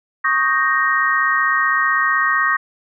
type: chord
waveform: sine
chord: Eb dominant seventh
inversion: third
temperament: equal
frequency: 1108.7 / 1244.5 / 1568 / 1864.7 Hz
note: Db6 / Eb6 / G6 / Bb6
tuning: 0 / 0 / 0 / 0 cents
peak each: -20 / -21 / -22 / -17 dBFS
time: 0.24-2.57 s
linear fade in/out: 10 ms
effects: none